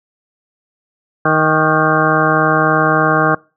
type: harmonic tone with a mistuned harmonic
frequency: 156.7 Hz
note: D#3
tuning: 13 cents sharp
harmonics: 1 / 2 / 3 / 4 / 5 / 7 / 8 / 9 / 10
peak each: -19 / -19 / -19 / -19 / -19 / -19 / -19 / -19 / -19 dBFS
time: 1.25-3.35 s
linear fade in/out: 5 ms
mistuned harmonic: 8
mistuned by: -57 cents
effects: noise-tail reverb RT60 0.3 s tail -23 dB re dry